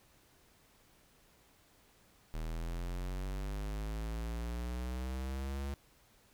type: linear sweep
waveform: square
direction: up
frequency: 38.89 to 70.1 Hz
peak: -37 dBFS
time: 2.34-5.74 s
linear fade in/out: 0 ms
effects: pink hiss -66 dBFS RMS until 6.33 s